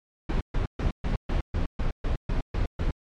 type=noise bursts; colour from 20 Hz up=brown; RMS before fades=-25 dBFS; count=11; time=0.29-2.91 s; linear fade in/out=5 ms; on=120 ms; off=130 ms; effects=low-pass 4000 Hz 12 dB/octave + MP3 96 kbps